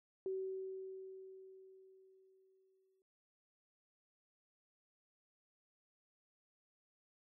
sine tone with exponential decay, 380.1 Hz, F#4, 47 cents sharp, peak -36 dBFS, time 0.26-3.02 s, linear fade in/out 1 ms, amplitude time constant 600 ms, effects noise-tail reverb RT60 0.2 s tail -21 dB re dry

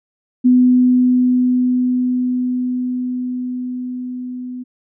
sine tone with level ramp, 250.5 Hz, B3, 25 cents sharp, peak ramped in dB -7 to -25 dBFS, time 0.44-4.64 s, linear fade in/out 20 ms, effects none

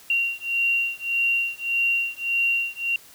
sine beating tone pair, 2758 / 2759.7 Hz, F7 / F7, -22 / -21 cents, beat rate 1.7 Hz, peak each -24 dBFS, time 0.1-2.96 s, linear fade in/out 2 ms, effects white hiss -49 dBFS RMS until 3.14 s

